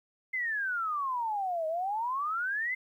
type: exponential two-way sweep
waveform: sine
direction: down then up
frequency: 2093 to 622.3 to 2093 Hz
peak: -29 dBFS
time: 0.33-2.75 s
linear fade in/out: 10 ms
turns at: 1.67 s
effects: 11-bit